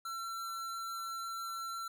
square tone, 1351 Hz, E6, 42 cents sharp, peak -39 dBFS, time 0.05-1.88 s, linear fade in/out 5 ms, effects none

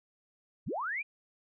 sine linear sweep, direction up, 52.2 to 2490 Hz, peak -32 dBFS, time 0.66-1.03 s, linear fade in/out 20 ms, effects none

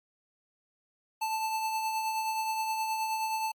square tone with tremolo, 880 Hz, A5, in tune, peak -28 dBFS, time 1.21-3.52 s, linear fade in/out 10 ms, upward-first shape triangle, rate 9.5 Hz, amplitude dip 40%, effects MP3 96 kbps

